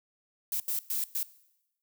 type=noise bursts at uneven times; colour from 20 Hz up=violet; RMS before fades=-31 dBFS; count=4; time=0.52-0.6 / 0.68-0.79 / 0.9-1.04 / 1.15-1.23 s; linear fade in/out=2 ms; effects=noise-tail reverb RT60 0.9 s tail -19 dB re dry